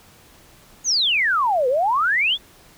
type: exponential two-way sweep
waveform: sine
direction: down then up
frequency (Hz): 6800 to 483.8 to 3576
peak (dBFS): -16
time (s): 0.84-2.38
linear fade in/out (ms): 50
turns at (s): 1.68
effects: pink hiss -50 dBFS RMS until 2.77 s